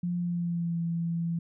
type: tone with pitch glide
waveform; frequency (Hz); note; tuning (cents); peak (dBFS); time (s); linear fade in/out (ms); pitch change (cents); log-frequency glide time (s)
sine; 175.6 to 168.16; F3 to E3; +10 to +35; -27; 0.03-1.39; 5; -75; 0.17-0.78
effects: none